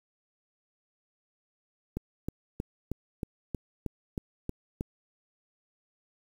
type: click train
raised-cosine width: 3 ms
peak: -19 dBFS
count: 10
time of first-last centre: 1.97-4.809 s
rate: 3.17 Hz
effects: 8-bit